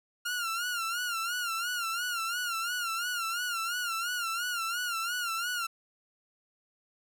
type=tone with vibrato; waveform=sawtooth; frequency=1400 Hz; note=F6; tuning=4 cents sharp; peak=-27 dBFS; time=0.25-5.67 s; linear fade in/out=10 ms; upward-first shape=sine; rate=2.9 Hz; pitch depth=94 cents each way; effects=none